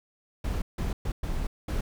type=noise bursts at uneven times; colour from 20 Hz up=brown; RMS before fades=-29 dBFS; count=5; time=0.44-0.62 / 0.78-0.93 / 1.05-1.12 / 1.23-1.47 / 1.68-1.81 s; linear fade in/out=5 ms; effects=none